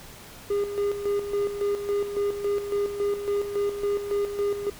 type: tone with tremolo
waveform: triangle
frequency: 406.2 Hz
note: G#4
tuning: 38 cents flat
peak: -20 dBFS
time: 0.5-4.7 s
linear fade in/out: 5 ms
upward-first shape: square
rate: 3.6 Hz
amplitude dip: 60%
effects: pink hiss -45 dBFS RMS until 4.79 s